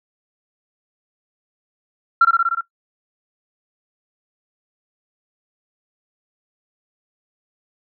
sine tone with echo, 1365 Hz, F6, 40 cents flat, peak -6 dBFS, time 2.21-2.25 s, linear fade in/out 5 ms, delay 60 ms, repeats 6, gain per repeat -2 dB, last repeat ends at 2.61 s, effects noise-tail reverb RT60 0.1 s tail -18 dB re dry + tanh soft clip ceiling -3 dBFS

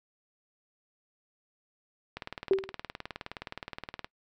click train, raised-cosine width 0.3 ms, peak -21 dBFS, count 37, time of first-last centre 2.17-4.045 s, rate 19.2 Hz
sine tone with exponential decay, 385.6 Hz, G4, 28 cents flat, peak -17 dBFS, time 2.51-2.72 s, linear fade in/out 1 ms, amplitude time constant 45 ms
effects noise-tail reverb RT60 0.1 s tail -22 dB re dry

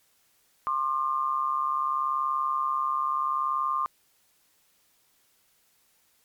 sine tone pair together, 1059.3 / 1200 Hz, C6 / D6, +21 / +37 cents, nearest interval major second, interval 216 cents, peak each -27 dBFS, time 0.67-3.86 s, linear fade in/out 0 ms, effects white hiss -66 dBFS RMS until 6.24 s + MP3 96 kbps

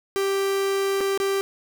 45% pulse tone with dropouts, 391.9 Hz, G4, in tune, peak -21 dBFS, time 0.16-1.41 s, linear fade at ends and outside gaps 0 ms, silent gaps 1.006-1.01 / 1.176-1.201 s, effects none

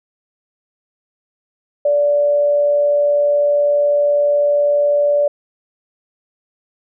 sine tone with amplitude modulation, 581 Hz, D5, 19 cents flat, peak -10 dBFS, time 1.85-5.28 s, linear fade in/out 5 ms, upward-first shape sine, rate 132 Hz, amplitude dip 25%, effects none

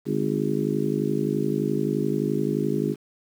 harmonic tone with a mistuned harmonic, 51.6 Hz, G#1, 10 cents flat, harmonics 3 / 4 / 5 / 6 / 7 / 8, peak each -29 / -29 / -29 / -29 / -29 / -29 dBFS, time 0.05-2.96 s, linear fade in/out 50 ms, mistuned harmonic 3, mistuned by -91 cents, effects 8-bit

